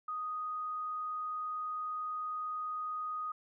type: tone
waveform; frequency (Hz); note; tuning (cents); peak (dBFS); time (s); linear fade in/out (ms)
sine; 1244.5; D#6; 0; -35; 0.08-3.32; 5
effects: none